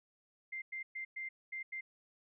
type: tone bursts at uneven times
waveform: sine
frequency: 2093 Hz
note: C7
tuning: in tune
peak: -39 dBFS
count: 6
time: 0.52-0.62 / 0.72-0.83 / 0.95-1.05 / 1.16-1.29 / 1.52-1.63 / 1.72-1.81 s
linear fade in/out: 10 ms
effects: none